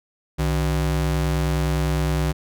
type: ring-modulated tone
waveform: square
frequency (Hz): 110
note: A2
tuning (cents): 0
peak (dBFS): -17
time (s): 0.38-2.33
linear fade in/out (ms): 20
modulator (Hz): 44.8
effects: none